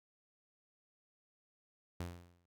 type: tone with exponential decay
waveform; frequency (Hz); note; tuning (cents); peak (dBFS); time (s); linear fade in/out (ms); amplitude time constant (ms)
sawtooth; 87.31; F2; 0; -34; 2-2.46; 5; 100
effects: none